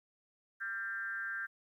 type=tone with frequency modulation; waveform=sine; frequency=1586 Hz; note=G6; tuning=20 cents sharp; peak=-36 dBFS; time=0.6-1.47 s; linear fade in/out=20 ms; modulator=204 Hz; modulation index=0.77; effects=12-bit